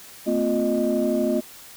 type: tone cluster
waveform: sine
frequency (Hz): 224.3 / 256.9 / 351.1 / 616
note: A3 / C4 / F4 / D#5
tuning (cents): +34 / -32 / +9 / -17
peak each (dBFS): -24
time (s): 0.26-1.41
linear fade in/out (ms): 20
effects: tanh soft clip ceiling -12 dBFS + white hiss -44 dBFS RMS until 1.76 s